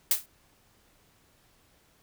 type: noise with exponential decay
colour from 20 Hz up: blue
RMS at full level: -19 dBFS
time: 0.11-0.26 s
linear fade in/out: 2 ms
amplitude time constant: 32 ms
effects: pink hiss -64 dBFS RMS until 2.02 s